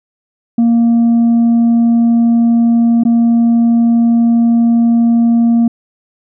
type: tone with dropouts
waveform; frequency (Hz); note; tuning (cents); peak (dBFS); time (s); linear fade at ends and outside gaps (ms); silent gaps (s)
sine; 233.1; A#3; 0; -4; 0.58-5.68; 5; 3.036-3.051
effects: tanh soft clip ceiling -6 dBFS